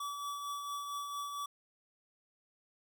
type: tone with tremolo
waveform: square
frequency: 1148 Hz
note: D6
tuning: 40 cents flat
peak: -37 dBFS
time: 0-1.46 s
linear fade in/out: 5 ms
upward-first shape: triangle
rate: 4.4 Hz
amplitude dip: 40%
effects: none